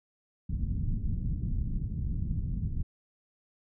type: low-pass noise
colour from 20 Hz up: pink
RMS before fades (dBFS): -31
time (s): 0.49-2.83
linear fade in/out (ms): 10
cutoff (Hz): 190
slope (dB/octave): 24
effects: none